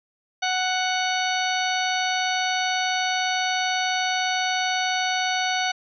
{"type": "harmonic tone", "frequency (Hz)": 741, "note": "F#5", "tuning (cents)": 2, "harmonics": [1, 2, 3, 4, 5, 6, 8], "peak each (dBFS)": [-25, -28, -30, -31, -32, -33, -34], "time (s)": [0.42, 5.72], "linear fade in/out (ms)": 10, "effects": []}